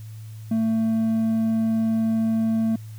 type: tone with hard clipping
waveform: sine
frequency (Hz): 223.4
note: A3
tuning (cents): +27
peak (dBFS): -20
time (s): 0.51-2.76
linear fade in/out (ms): 5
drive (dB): 3
effects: added 109 Hz sine -35 dBFS peak until 2.98 s + white hiss -54 dBFS RMS until 2.98 s